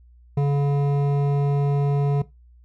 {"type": "tone with hard clipping", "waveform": "sine", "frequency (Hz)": 142.1, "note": "C#3", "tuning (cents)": 43, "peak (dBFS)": -19, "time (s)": [0.37, 2.22], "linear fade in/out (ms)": 5, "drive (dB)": 11, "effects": ["noise-tail reverb RT60 0.2 s tail -18 dB re dry", "added 60 Hz sine -48 dBFS peak until 2.64 s"]}